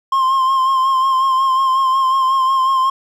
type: tone with vibrato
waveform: triangle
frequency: 1058 Hz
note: C6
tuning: 19 cents sharp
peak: -10 dBFS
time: 0.12-2.9 s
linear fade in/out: 5 ms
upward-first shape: sine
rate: 5.5 Hz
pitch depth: 34 cents each way
effects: none